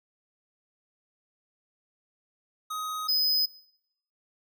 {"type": "tone pair in turn", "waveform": "square", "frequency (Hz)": [1257, 5028], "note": ["D#6", "D#8"], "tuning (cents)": [17, 17], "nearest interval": "2 octaves", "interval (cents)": 2400, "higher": "second", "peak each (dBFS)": [-32, -23], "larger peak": "second", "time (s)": [[2.7, 3.08], [3.08, 3.46]], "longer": "neither", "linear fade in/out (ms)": 10, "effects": ["noise-tail reverb RT60 0.7 s tail -20 dB re dry"]}